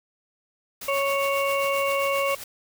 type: noise with tremolo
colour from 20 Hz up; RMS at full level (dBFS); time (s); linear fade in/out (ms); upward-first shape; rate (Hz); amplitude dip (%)
white; -35; 0.81-2.44; 5; triangle; 7.5; 65
type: harmonic tone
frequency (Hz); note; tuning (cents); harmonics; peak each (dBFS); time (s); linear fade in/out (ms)
554.4; C#5; 0; 1 / 2 / 4 / 5; -24 / -27 / -30 / -31; 0.88-2.35; 5
effects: none